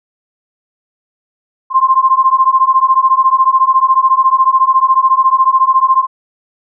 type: beating tone pair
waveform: sine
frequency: 1046.5 / 1060.5 Hz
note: C6 / C6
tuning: 0 / +23 cents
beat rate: 14 Hz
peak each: -10 dBFS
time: 1.7-6.07 s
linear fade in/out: 50 ms
effects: none